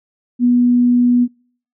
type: tone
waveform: sine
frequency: 244.2 Hz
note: B3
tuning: 19 cents flat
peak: -9 dBFS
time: 0.39-1.28 s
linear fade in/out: 50 ms
effects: noise-tail reverb RT60 0.5 s tail -25 dB re dry